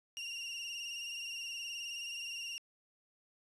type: tone with vibrato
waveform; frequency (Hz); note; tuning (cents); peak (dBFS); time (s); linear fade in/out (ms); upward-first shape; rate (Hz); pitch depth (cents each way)
30% pulse; 2794; F7; 0; -37; 0.17-2.58; 0; sine; 19; 42
effects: resampled to 24000 Hz + 11-bit